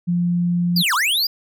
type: tone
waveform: sine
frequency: 174.61 Hz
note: F3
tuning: in tune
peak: -16 dBFS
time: 0.07-0.83 s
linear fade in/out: 20 ms
type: linear two-way sweep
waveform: square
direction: down then up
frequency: 4978 to 932.3 to 4978 Hz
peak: -17 dBFS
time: 0.76-1.27 s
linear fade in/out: 5 ms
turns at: 0.94 s
effects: none